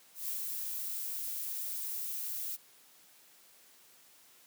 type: noise with ADSR envelope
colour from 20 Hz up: violet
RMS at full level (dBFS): -36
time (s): 0.14-2.57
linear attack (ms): 140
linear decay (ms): 110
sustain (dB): -2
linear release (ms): 25
effects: white hiss -61 dBFS RMS until 4.46 s + high-pass 150 Hz 12 dB/octave